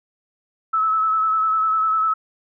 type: tone with vibrato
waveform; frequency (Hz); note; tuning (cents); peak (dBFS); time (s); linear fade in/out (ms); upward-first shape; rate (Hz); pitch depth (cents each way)
sine; 1300; E6; -24; -16; 0.73-2.14; 10; square; 10; 21
effects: none